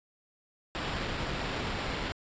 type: noise with sample-and-hold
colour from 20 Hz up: pink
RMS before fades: -34 dBFS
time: 0.75-2.12 s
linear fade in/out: 0 ms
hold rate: 6300 Hz
effects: resampled to 16000 Hz